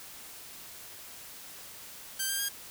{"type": "tone with pitch steps", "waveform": "5% pulse", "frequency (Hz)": [1565, 1593.3, 1622.1], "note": ["G6", "G6", "G#6"], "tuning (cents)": [-3, 28, -41], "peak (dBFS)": -19, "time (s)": [2.19, 2.49], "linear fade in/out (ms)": 10, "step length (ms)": 100, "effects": ["white hiss -47 dBFS RMS until 2.7 s"]}